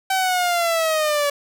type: linear sweep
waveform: sawtooth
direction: down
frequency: 770 to 569 Hz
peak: -14 dBFS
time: 0.1-1.3 s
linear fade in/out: 5 ms
effects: none